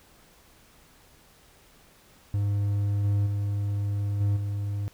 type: tone with level steps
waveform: triangle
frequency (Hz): 101.5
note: G#2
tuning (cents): -39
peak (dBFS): -21 / -19 / -23 / -19 / -25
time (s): 2.34-4.88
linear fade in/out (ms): 0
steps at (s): 3.04 / 3.26 / 4.2 / 4.36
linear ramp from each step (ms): 10
effects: pink hiss -57 dBFS RMS until 4.93 s